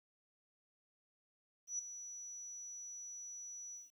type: tone with ADSR envelope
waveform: sine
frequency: 5900 Hz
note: F#8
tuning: 6 cents flat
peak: -35 dBFS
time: 1.67-3.91 s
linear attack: 120 ms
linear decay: 4 ms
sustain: -11 dB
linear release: 170 ms
effects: 12-bit